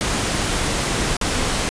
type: noise with dropouts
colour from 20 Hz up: pink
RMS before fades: -21 dBFS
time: 0.01-1.69 s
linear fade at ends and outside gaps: 0 ms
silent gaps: 1.167-1.213 s
effects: resampled to 22050 Hz